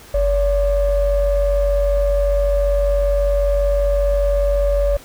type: ring-modulated tone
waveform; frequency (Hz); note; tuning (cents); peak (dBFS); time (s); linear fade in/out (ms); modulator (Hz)
triangle; 261.6; C4; 0; -7; 0.14-4.97; 5; 309
effects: tanh soft clip ceiling -9 dBFS + pink hiss -42 dBFS RMS until 5.04 s